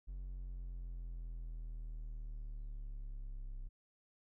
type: linear sweep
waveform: triangle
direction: down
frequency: 46.25 to 32.7 Hz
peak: -40 dBFS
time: 0.07-3.69 s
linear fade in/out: 20 ms
effects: none